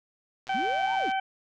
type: click train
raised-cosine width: 0.2 ms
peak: -27 dBFS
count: 83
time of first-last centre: 0.47-1.116 s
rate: 127 Hz
type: harmonic tone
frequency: 770 Hz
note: G5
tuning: 31 cents flat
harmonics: 1 / 2 / 3 / 4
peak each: -26 / -34 / -37 / -40 dBFS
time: 0.49-1.2 s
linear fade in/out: 5 ms
type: linear two-way sweep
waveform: sine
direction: up then down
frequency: 183.4 to 952 to 203.5 Hz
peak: -32 dBFS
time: 0.54-1.1 s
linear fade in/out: 10 ms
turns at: 0.94 s
effects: none